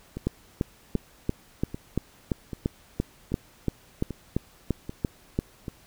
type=two click trains; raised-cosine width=3 ms; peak=-20 / -11 dBFS; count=8 / 16; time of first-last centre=0.17-5.682 / 0.27-5.389 s; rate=1.27 / 2.93 Hz; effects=pink hiss -56 dBFS RMS until 5.86 s